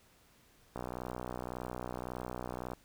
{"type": "click train", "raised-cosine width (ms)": 1, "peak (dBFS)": -25, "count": 123, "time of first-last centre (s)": [0.76, 2.734], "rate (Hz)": 61.8, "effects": ["pink hiss -65 dBFS RMS until 2.84 s"]}